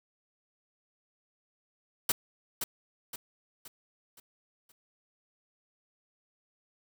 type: noise with echo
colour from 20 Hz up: white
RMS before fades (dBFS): -26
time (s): 2.09-2.12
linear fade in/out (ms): 5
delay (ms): 520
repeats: 5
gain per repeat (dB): -7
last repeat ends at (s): 4.72
effects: none